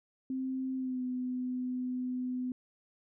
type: tone with pitch glide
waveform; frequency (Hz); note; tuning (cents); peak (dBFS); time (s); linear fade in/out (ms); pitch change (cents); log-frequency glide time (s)
sine; 261.6 to 252.1; C4 to B3; 0 to +36; -32; 0.3-2.52; 2; -64; 0.76-1.03
effects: none